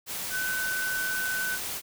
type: tone in noise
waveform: sine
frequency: 1511 Hz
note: F#6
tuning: 36 cents sharp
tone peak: -28 dBFS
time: 0.3-1.59 s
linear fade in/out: 50 ms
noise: white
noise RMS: -34 dBFS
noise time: 0.06-1.82 s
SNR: +3 dB
effects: none